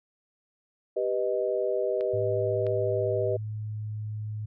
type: chord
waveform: sine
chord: G augmented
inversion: none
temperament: equal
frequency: 392 / 493.9 / 622.3 Hz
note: G4 / B4 / D#5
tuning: 0 / 0 / 0 cents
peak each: -29 / -29 / -29 dBFS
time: 0.96-3.37 s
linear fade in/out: 10 ms
type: clicks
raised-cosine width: 0.3 ms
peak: -28 dBFS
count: 2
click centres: 2.009 / 2.667 s
type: tone with pitch glide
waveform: sine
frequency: 108.2 to 106.77 Hz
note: A2 to G#2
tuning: -29 to +48 cents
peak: -31 dBFS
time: 2.13-4.46 s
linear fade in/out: 10 ms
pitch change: -23 cents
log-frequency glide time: 2.64-3.84 s
effects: none